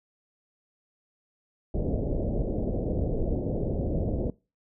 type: low-pass noise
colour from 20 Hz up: pink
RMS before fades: -28 dBFS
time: 1.74-4.3 s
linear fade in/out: 2 ms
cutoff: 620 Hz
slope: 48 dB/octave
effects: noise-tail reverb RT60 0.3 s tail -23 dB re dry